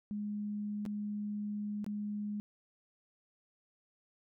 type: tone with dropouts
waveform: sine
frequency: 207.7 Hz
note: G#3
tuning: in tune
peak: -35 dBFS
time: 0.11-2.4 s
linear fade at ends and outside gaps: 0 ms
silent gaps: 0.853-0.862 / 1.844-1.864 s
effects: none